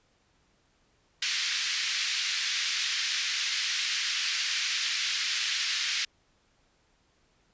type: band-pass noise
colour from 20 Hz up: white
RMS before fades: -30 dBFS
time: 1.22-6.05 s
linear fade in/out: 5 ms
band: 1700 to 5500 Hz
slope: 24 dB/octave
effects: pink hiss -68 dBFS RMS until 7.53 s + resampled to 16000 Hz